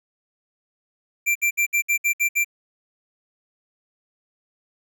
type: tone bursts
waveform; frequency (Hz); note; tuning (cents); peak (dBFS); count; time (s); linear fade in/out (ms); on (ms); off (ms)
square; 2357; D7; +6; -18; 8; 1.26-2.446; 20; 94; 62
effects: none